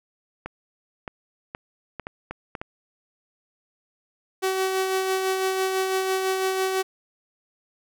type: clicks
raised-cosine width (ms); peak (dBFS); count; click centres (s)
0.5; -17; 8; 0.46 / 1.078 / 1.549 / 1.997 / 2.069 / 2.31 / 2.552 / 2.615
type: tone with tremolo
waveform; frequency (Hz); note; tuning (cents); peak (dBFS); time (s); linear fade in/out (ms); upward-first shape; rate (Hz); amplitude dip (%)
sawtooth; 379.2; F#4; +43; -17; 4.42-6.83; 20; sine; 6; 35
effects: none